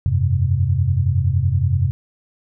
sine chord, F suspended second, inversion none, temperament equal, 87.31 / 98 / 130.81 Hz, F2 / G2 / C3, 0 / 0 / 0 cents, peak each -19 dBFS, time 0.06-1.91 s, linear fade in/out 0 ms, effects none

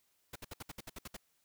pink noise bursts, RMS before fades -45 dBFS, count 10, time 0.33-1.167 s, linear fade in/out 5 ms, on 27 ms, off 63 ms, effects white hiss -75 dBFS RMS until 1.44 s

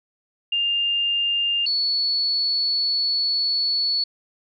sine tone pair in turn, 2805 / 4419 Hz, F7 / C#8, +7 / -6 cents, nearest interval minor sixth, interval 787 cents, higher second, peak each -19 dBFS, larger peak neither, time 0.52-1.66 / 1.66-4.04 s, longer second, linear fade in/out 5 ms, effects none

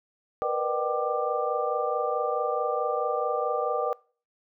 sine tone cluster, 475 / 499.6 / 604 / 770 / 1186 Hz, A#4 / B4 / D5 / G5 / D6, +33 / +20 / +48 / -31 / +17 cents, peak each -31 dBFS, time 0.42-3.93 s, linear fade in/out 0 ms, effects noise-tail reverb RT60 0.4 s tail -23 dB re dry

